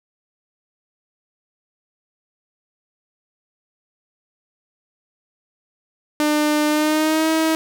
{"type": "tone with pitch glide", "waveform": "sawtooth", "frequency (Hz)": [300, 319.7], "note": ["D4", "D#4"], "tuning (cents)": [37, 47], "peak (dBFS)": -12, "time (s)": [6.2, 7.55], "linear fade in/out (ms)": 0, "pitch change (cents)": 110, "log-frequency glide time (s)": [6.67, 7.3], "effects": []}